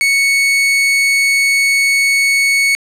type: tone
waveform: 40% pulse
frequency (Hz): 2217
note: C#7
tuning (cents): 0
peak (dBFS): -9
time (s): 0.01-2.75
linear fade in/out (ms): 0
effects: low-pass 11000 Hz 12 dB/octave